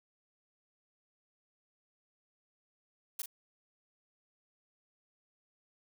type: noise with echo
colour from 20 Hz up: blue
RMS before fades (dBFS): -37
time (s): 3.19-3.22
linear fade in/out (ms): 5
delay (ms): 40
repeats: 1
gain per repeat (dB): -7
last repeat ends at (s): 3.26
effects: none